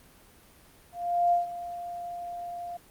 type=tone with ADSR envelope; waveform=sine; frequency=698.5 Hz; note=F5; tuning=in tune; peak=-19 dBFS; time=0.92-2.77 s; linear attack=400 ms; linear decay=140 ms; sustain=-15 dB; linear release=5 ms; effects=pink hiss -56 dBFS RMS until 2.9 s + Opus 32 kbps